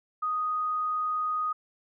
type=tone; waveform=sine; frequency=1244.5 Hz; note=D#6; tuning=in tune; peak=-26 dBFS; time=0.22-1.53 s; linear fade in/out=10 ms; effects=none